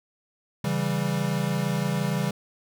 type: chord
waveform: square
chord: C# diminished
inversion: none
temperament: equal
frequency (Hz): 138.59 / 164.81 / 196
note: C#3 / E3 / G3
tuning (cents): 0 / 0 / 0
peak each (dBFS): -29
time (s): 0.64-2.31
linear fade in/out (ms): 5
effects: none